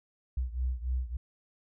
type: beating tone pair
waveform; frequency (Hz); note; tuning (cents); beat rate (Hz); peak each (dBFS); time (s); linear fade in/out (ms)
sine; 61.74 / 65.24; B1 / C2; 0 / -4; 3.5; -31 / -34; 0.37-1.17; 5
effects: none